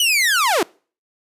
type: linear sweep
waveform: sawtooth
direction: down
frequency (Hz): 3019 to 293.7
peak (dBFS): -11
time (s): 0-0.63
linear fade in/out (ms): 2
effects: noise-tail reverb RT60 0.4 s tail -25 dB re dry + resampled to 32000 Hz